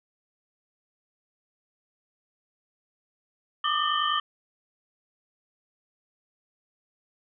sine tone cluster, 1178 / 1228 / 1807 / 3002 / 3168 Hz, D6 / D#6 / A6 / F#7 / G7, +5 / -23 / +46 / +24 / +18 cents, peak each -27 / -28 / -33 / -31 / -32 dBFS, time 3.64-4.2 s, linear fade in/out 5 ms, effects none

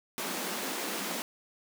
pink high-pass noise, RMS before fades -35 dBFS, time 0.18-1.22 s, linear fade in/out 0 ms, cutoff 180 Hz, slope 96 dB/octave, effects none

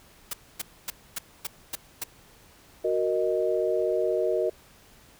white noise bursts, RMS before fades -31 dBFS, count 7, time 0.31-2.038 s, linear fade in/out 5 ms, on 24 ms, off 260 ms
sine chord, D# minor, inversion first, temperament equal, 370 / 466.2 / 622.3 Hz, F#4 / A#4 / D#5, 0 / 0 / 0 cents, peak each -27 dBFS, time 2.84-4.5 s, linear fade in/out 10 ms
effects pink hiss -55 dBFS RMS until 5.19 s

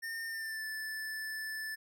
square tone with pitch glide, 1818 to 1752 Hz, A#6 to A6, -44 to -8 cents, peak -38 dBFS, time 0.02-1.76 s, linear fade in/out 20 ms, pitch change -64 cents, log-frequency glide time 0.26-0.65 s, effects none

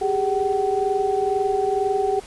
sine tone cluster, 391.3 / 413.4 / 758 Hz, G4 / G#4 / F#5, -3 / -8 / +42 cents, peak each -23 dBFS, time 0.01-2.2 s, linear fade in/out 10 ms, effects pink hiss -43 dBFS RMS until 2.26 s + resampled to 24000 Hz

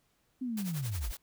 sine linear sweep, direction down, 263.8 to 39.83 Hz, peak -32 dBFS, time 0.41-1.12 s, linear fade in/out 10 ms
white noise with tremolo, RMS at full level -41 dBFS, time 0.57-1.17 s, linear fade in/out 2 ms, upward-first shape triangle, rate 11 Hz, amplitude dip 90%
effects pink hiss -73 dBFS RMS until 1.22 s

